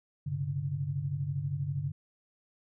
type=chord; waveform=sine; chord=G suspended fourth; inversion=none; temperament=equal with one note detuned; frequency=98 / 130.81 / 143.31 Hz; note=G2 / C3 / D3; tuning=0 / 0 / -42 cents; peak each=-38 / -37 / -32 dBFS; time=0.26-1.92 s; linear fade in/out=10 ms; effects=none